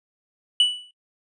triangle tone with exponential decay, 2960 Hz, F#7, in tune, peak -10 dBFS, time 0.6-0.91 s, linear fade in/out 2 ms, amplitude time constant 66 ms, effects noise-tail reverb RT60 0.1 s tail -21 dB re dry + resampled to 24000 Hz

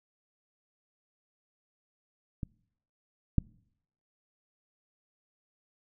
clicks, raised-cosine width 5 ms, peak -22 / -11 dBFS, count 2, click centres 2.432 / 3.383 s, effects noise-tail reverb RT60 0.7 s tail -25 dB re dry

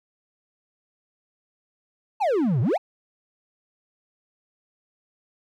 triangle exponential two-way sweep, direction down then up, 920 to 108.2 to 920 Hz, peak -17 dBFS, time 2.2-2.78 s, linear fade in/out 20 ms, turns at 2.61 s, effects none

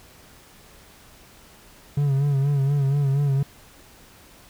triangle tone with vibrato, 140 Hz, C#3, 18 cents sharp, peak -16 dBFS, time 1.97-3.43 s, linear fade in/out 5 ms, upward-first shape sine, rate 4.2 Hz, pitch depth 63 cents each way, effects pink hiss -50 dBFS RMS until 4.49 s

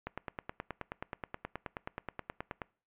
click train, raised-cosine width 0.5 ms, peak -22 dBFS, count 25, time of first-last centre 0.07-2.618 s, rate 9.42 Hz, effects noise-tail reverb RT60 0.4 s tail -23 dB re dry + resampled to 8000 Hz

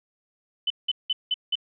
sine tone bursts, 3018 Hz, F#7, 34 cents sharp, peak -21 dBFS, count 5, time 0.67-1.555 s, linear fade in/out 5 ms, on 33 ms, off 180 ms, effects none

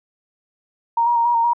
sine tone with pitch steps, 930 / 953 / 931 / 955 / 924 / 950 Hz, A#5 / A#5 / A#5 / A#5 / A#5 / A#5, -4 / +38 / -2 / +42 / -16 / +33 cents, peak -14 dBFS, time 0.97-1.534 s, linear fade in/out 5 ms, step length 94 ms, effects none

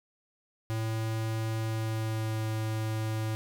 square tone with pitch glide, 111.3 to 109.83 Hz, A2 to A2, +20 to -3 cents, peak -30 dBFS, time 0.7-3.35 s, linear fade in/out 0 ms, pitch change -23 cents, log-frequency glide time 1.61-2.47 s, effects none

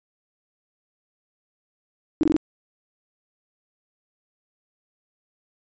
sine tone bursts, 311.1 Hz, D#4, in tune, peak -15 dBFS, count 4, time 2.21-2.365 s, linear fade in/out 0 ms, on 23 ms, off 21 ms, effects resampled to 16000 Hz

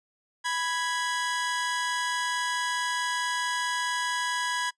sawtooth tone pair together, 987.8 / 1661.2 Hz, B5 / G#6, 0 / 0 cents, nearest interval major sixth, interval 900 cents, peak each -26 dBFS, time 0.44-4.71 s, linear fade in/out 20 ms, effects noise-tail reverb RT60 0.1 s tail -23 dB re dry + resampled to 22050 Hz

